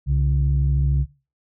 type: tone pair together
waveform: sine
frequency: 65.74 / 139.3 Hz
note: C2 / C#3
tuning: +9 / +9 cents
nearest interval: octave + minor second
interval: 1300 cents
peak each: -18 dBFS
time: 0.06-1.06 s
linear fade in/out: 50 ms
effects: noise-tail reverb RT60 0.3 s tail -17 dB re dry + tanh soft clip ceiling -11 dBFS